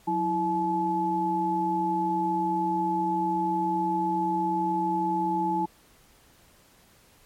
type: tone cluster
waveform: sine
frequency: 181 / 329.5 / 859 Hz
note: F#3 / E4 / A5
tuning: -38 / -1 / -42 cents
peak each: -32 / -29 / -25 dBFS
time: 0.07-5.66 s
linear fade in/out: 10 ms
effects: pink hiss -58 dBFS RMS until 7.25 s + MP3 64 kbps